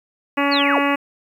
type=harmonic tone; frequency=282.6 Hz; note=C#4; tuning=34 cents sharp; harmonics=1 / 2 / 3 / 4 / 5 / 6 / 7 / 8 / 9 / 10; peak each=-20 / -24 / -25 / -23 / -30 / -29 / -26 / -31 / -27 / -32 dBFS; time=0.37-0.96 s; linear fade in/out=10 ms
type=linear sweep; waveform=sine; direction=down; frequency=4651 to 196 Hz; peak=-19 dBFS; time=0.51-0.8 s; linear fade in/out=20 ms
effects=8-bit